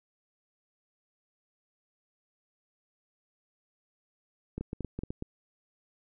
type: clicks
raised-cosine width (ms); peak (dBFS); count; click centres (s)
3; -22; 9; 4.58 / 4.61 / 4.731 / 4.807 / 4.847 / 4.99 / 5.035 / 5.105 / 5.224
effects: none